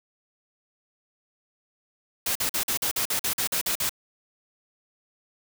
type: noise bursts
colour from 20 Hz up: white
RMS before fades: -26 dBFS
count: 12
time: 2.26-3.894 s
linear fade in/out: 5 ms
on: 94 ms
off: 46 ms
effects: none